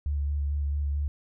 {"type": "tone with vibrato", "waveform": "sine", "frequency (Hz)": 72, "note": "D2", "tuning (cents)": -34, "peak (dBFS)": -25, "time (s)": [0.06, 1.08], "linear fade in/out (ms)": 0, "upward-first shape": "square", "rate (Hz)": 4.5, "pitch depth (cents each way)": 17, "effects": []}